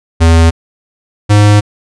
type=tone pair in turn; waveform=square; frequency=82.41 / 103.83 Hz; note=E2 / G#2; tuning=0 / 0 cents; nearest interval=major third; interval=400 cents; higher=second; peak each=-4 dBFS; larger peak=neither; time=0.2-0.51 / 1.29-1.61 s; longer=second; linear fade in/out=20 ms; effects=resampled to 22050 Hz